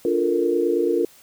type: chord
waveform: sine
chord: Bb major seventh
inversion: first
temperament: just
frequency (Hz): 291.4 / 349.6 / 437 / 466.2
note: D4 / F4 / A4 / Bb4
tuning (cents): -13 / +2 / -12 / 0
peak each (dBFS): -26 / -21 / -26 / -22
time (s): 0.05-1.05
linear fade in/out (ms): 2
effects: white hiss -51 dBFS RMS until 1.22 s